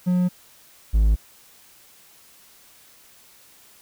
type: tone pair in turn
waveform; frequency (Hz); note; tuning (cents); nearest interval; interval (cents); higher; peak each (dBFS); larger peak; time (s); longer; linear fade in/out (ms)
triangle; 180.1 / 53.54; F#3 / A1; -46 / -47; octave + major sixth; 2101; first; -15 / -12; second; 0.06-0.29 / 0.93-1.16; neither; 20
effects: white hiss -52 dBFS RMS until 3.81 s